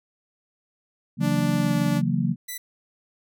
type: chord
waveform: sine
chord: F# dominant seventh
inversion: second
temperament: just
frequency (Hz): 138.75 / 166.5 / 185 / 231.2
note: C#3 / E3 / F#3 / A#3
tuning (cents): +2 / +18 / 0 / -14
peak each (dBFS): -26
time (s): 1.17-2.36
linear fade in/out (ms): 50
type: tone with pitch glide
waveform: sawtooth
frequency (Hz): 293.4 to 290.4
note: D4 to D4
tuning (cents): -2 to -19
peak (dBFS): -22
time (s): 1.2-2.02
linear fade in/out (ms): 50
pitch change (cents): -17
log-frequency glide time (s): 1.58-1.73
type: tone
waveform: 5% pulse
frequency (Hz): 1986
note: B6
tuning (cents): +9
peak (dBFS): -21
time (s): 2.48-2.58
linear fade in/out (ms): 10
effects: none